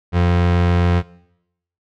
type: tone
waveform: 30% pulse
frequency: 87.5 Hz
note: F2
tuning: 4 cents sharp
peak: -10 dBFS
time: 0.12-1.03 s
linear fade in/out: 50 ms
effects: noise-tail reverb RT60 0.8 s tail -21 dB re dry + low-pass 3000 Hz 12 dB/octave